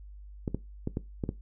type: clicks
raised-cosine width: 3 ms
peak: -17 dBFS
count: 6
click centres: 0.478 / 0.546 / 0.874 / 0.971 / 1.238 / 1.291 s
effects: noise-tail reverb RT60 0.2 s tail -18 dB re dry + added 50 Hz sine -44 dBFS peak until 1.41 s